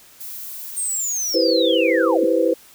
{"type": "noise", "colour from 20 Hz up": "violet", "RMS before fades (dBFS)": -33, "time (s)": [0.2, 1.36], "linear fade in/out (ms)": 10}
{"type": "linear sweep", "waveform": "sine", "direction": "down", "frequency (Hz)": [8760, 164.7], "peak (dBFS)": -21, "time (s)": [0.76, 2.25], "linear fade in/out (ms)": 20}
{"type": "chord", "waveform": "sine", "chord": "C major seventh", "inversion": "first", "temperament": "equal with one note detuned", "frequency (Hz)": [329.6, 392, 490.5, 523.3], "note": ["E4", "G4", "B4", "C5"], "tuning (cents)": [0, 0, -12, 0], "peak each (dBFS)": [-20, -24, -19, -20], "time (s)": [1.34, 2.54], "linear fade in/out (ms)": 10}
{"effects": ["white hiss -48 dBFS RMS until 2.74 s"]}